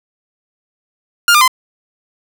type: tone with pitch steps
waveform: sawtooth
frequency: 1407 / 1203.8 / 1030 Hz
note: F6 / D6 / C6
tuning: +12 / +42 / -28 cents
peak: -3 dBFS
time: 1.28-1.478 s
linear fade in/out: 2 ms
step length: 66 ms
effects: none